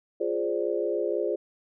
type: chord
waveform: sine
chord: D half-diminished seventh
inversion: first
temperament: equal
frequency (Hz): 349.2 / 415.3 / 523.3 / 587.3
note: F4 / Ab4 / C5 / D5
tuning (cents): 0 / 0 / 0 / 0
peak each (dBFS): -30 / -29 / -31 / -32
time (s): 0.2-1.36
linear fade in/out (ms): 10
effects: none